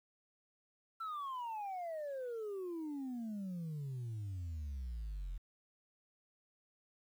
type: exponential sweep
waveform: sine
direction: down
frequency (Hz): 1353 to 41.2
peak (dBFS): -37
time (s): 1-5.38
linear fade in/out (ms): 10
effects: tanh soft clip ceiling -38 dBFS + 11-bit